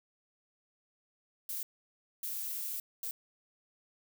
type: noise bursts at uneven times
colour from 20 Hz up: violet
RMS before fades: -38 dBFS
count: 3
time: 1.49-1.63 / 2.23-2.8 / 3.03-3.11 s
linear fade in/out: 2 ms
effects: none